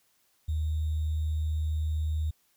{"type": "tone with sample-and-hold", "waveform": "sine", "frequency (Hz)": 77.78, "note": "D#2", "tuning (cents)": 0, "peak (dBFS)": -26, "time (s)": [0.48, 2.31], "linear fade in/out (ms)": 10, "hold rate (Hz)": 3675, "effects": ["white hiss -69 dBFS RMS until 2.56 s"]}